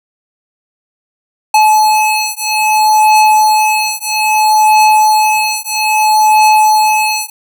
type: beating tone pair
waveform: square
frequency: 859 / 859.61 Hz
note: A5 / A5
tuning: -42 / -41 cents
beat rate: 0.61 Hz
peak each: -11 dBFS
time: 1.54-7.3 s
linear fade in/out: 5 ms
effects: none